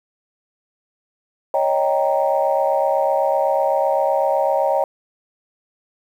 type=chord; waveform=sine; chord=Eb dominant seventh; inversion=third; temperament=equal; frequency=554.4 / 622.3 / 784 / 932.3 Hz; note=Db5 / Eb5 / G5 / Bb5; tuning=0 / 0 / 0 / 0 cents; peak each=-19 / -20 / -21 / -23 dBFS; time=1.54-4.84 s; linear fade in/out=2 ms; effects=tanh soft clip ceiling -5 dBFS + 8-bit